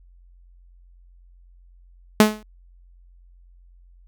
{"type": "tone with exponential decay", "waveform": "sawtooth", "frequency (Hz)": 213.9, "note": "A3", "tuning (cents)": -49, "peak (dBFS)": -3, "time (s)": [2.2, 2.43], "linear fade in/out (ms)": 2, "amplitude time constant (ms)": 48, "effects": ["added 44 Hz sine -48 dBFS peak until 4.07 s"]}